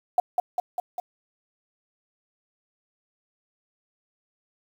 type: tone with echo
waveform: sine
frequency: 720 Hz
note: F#5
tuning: 47 cents flat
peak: -15 dBFS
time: 0.18-0.2 s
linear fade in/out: 2 ms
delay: 200 ms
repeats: 4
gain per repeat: -3 dB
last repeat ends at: 1 s
effects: 8-bit